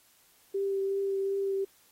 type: tone with vibrato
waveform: sine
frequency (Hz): 392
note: G4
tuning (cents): 0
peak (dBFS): -27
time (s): 0.54-1.65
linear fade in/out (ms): 10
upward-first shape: triangle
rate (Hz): 2.7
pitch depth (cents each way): 15
effects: white hiss -63 dBFS RMS until 1.91 s + AAC 48 kbps